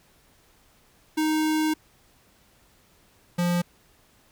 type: tone pair in turn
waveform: square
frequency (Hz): 311.1 / 175.02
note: D#4 / F3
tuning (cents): 0 / +4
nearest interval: minor seventh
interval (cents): 996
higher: first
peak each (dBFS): -22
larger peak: neither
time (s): 1.17-1.74 / 3.38-3.62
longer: first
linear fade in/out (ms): 10
effects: pink hiss -60 dBFS RMS until 4.31 s